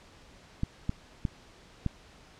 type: clicks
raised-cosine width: 5 ms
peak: -16 dBFS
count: 4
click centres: 0.634 / 0.894 / 1.252 / 1.863 s
effects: pink hiss -55 dBFS RMS until 2.39 s + low-pass 6000 Hz 12 dB/octave